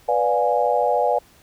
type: chord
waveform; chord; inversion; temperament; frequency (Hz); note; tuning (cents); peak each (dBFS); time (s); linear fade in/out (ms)
sine; B diminished seventh; none; equal with one note detuned; 493.9 / 587.3 / 709.8 / 830.6; B4 / D5 / F5 / Ab5; 0 / 0 / +28 / 0; -22; 0.08-1.19; 10
effects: pink hiss -53 dBFS RMS until 1.42 s